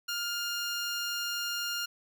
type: tone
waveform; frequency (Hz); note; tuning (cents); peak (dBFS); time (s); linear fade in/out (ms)
15% pulse; 1408; F6; +14; -25; 0.08-1.86; 10
effects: none